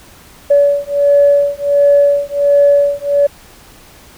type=beating tone pair; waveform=sine; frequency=570 / 571.4 Hz; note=C#5 / D5; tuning=+48 / -48 cents; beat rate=1.4 Hz; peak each=-10 dBFS; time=0.5-3.27 s; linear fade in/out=10 ms; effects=tanh soft clip ceiling 0 dBFS + pink hiss -41 dBFS RMS until 4.17 s